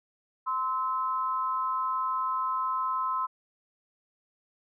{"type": "tone pair together", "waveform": "sine", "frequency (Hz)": [1035.9, 1297], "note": ["C6", "E6"], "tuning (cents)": [-18, -28], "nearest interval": "major third", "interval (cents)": 390, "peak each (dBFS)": [-28, -31], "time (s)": [0.46, 3.27], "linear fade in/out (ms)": 20, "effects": []}